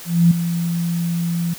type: tone with ADSR envelope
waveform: sine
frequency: 170.3 Hz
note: F3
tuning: 43 cents flat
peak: -7 dBFS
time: 0.05-1.54 s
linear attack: 260 ms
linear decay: 7 ms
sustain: -11 dB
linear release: 9 ms
effects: white hiss -36 dBFS RMS until 1.58 s